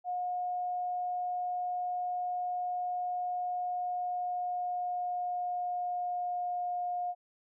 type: tone with pitch glide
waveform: sine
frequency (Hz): 720 to 713.4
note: F#5 to F5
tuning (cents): -47 to +37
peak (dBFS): -31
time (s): 0.04-7.15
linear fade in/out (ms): 50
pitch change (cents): -16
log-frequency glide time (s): 3.64-6.83
effects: none